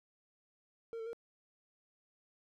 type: tone with pitch steps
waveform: triangle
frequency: 458.5 / 447.8 / 465 Hz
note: A#4 / A4 / A#4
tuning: -29 / +30 / -4 cents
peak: -38 dBFS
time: 0.93-1.131 s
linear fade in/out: 0 ms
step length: 67 ms
effects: none